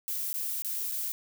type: noise with dropouts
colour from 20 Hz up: violet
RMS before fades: -33 dBFS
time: 0.08-1.12 s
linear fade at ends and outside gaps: 0 ms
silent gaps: 0.33-0.341 / 0.621-0.647 / 0.914-0.919 s
effects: none